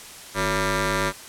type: ring-modulated tone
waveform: 10% pulse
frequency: 205 Hz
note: G#3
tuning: 22 cents flat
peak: -10 dBFS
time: 0.34-1.13 s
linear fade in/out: 50 ms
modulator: 771 Hz
effects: white hiss -41 dBFS RMS until 1.28 s + low-pass 11000 Hz 12 dB/octave